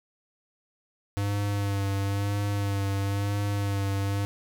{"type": "tone with vibrato", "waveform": "square", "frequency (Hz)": 100.2, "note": "G2", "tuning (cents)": 38, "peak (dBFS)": -26, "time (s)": [1.17, 4.25], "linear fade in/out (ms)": 0, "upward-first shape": "sine", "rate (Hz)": 1, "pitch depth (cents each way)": 28, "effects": []}